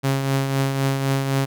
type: tone with tremolo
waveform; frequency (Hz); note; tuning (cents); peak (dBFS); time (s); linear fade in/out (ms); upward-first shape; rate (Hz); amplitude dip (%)
sawtooth; 136.1; C#3; -31; -13; 0.03-1.46; 20; triangle; 3.9; 50
effects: none